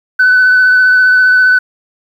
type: tone with vibrato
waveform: sine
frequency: 1504 Hz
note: F#6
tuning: 28 cents sharp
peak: -3 dBFS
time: 0.19-1.59 s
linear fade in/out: 10 ms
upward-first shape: sine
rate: 15 Hz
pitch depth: 15 cents each way
effects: tanh soft clip ceiling -2 dBFS + 7-bit